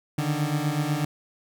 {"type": "beating tone pair", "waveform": "30% pulse", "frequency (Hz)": [145, 153.1], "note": ["D3", "D#3"], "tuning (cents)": [-22, -28], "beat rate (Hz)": 8.1, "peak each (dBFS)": -24, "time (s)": [0.18, 1.05], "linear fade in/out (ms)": 5, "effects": []}